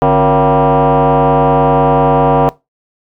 sine tone with frequency modulation, 148.1 Hz, D3, 15 cents sharp, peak -5 dBFS, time 0.02-2.49 s, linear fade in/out 0 ms, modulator 206 Hz, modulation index 4.2, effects noise-tail reverb RT60 0.2 s tail -21 dB re dry + tanh soft clip ceiling -4 dBFS

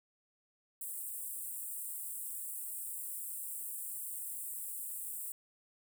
pink high-pass noise, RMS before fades -42 dBFS, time 0.81-5.32 s, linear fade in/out 2 ms, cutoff 7900 Hz, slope 96 dB/octave, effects none

